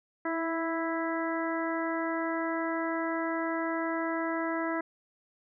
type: harmonic tone with a mistuned harmonic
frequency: 329.6 Hz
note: E4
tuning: in tune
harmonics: 1 / 2 / 3 / 4 / 5 / 6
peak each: -32 / -35 / -37 / -38 / -39 / -40 dBFS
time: 0.25-4.81 s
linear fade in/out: 5 ms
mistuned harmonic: 1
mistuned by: -18 cents
effects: none